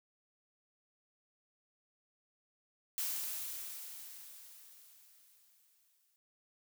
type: noise with exponential decay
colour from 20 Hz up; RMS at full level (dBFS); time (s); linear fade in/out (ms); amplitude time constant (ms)
blue; -36; 2.98-6.16; 0; 690
effects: none